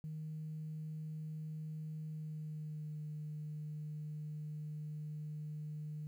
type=tone with pitch glide; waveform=sine; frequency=155.56 to 151.74 Hz; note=D#3 to D#3; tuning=0 to -43 cents; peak=-40 dBFS; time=0.04-6.07 s; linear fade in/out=0 ms; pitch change=-43 cents; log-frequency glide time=2.06-3.02 s; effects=tanh soft clip ceiling -37 dBFS + 12-bit